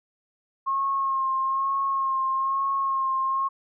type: tone with vibrato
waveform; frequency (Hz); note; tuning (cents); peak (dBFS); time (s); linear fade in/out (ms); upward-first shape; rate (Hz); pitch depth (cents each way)
sine; 1077; C6; +50; -22; 0.66-3.49; 20; sine; 1.1; 26
effects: none